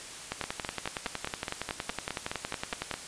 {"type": "two click trains", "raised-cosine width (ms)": 0.3, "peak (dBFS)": [-15, -16], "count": [29, 13], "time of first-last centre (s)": [[0.32, 2.913], [0.44, 2.94]], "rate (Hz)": [10.8, 4.8], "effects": ["white hiss -43 dBFS RMS until 3.07 s", "resampled to 22050 Hz"]}